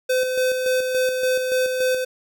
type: tone with tremolo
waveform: square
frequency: 511 Hz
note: C5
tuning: 41 cents flat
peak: -18 dBFS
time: 0.09-2.05 s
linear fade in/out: 10 ms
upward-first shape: square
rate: 3.5 Hz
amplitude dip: 40%
effects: none